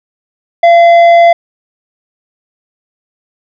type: tone with tanh clipping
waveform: triangle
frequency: 683 Hz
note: F5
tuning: 39 cents flat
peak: -3 dBFS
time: 0.63-1.33 s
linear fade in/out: 5 ms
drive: 12 dB
effects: none